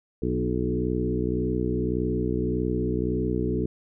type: harmonic tone with a mistuned harmonic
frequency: 61.74 Hz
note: B1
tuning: in tune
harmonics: 1 / 2 / 3 / 4 / 5 / 6 / 7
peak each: -31 / -31 / -31 / -31 / -31 / -31 / -31 dBFS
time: 0.22-3.66 s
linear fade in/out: 5 ms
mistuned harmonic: 5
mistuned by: +16 cents
effects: none